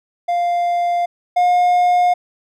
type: tone pair in turn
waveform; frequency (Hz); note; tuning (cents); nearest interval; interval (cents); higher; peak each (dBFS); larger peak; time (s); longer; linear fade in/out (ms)
triangle; 698.5 / 714.4; F5 / F5; 0 / +39; unison; 39; second; -13 / -9; second; 0.28-1.06 / 1.36-2.14; neither; 10
effects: none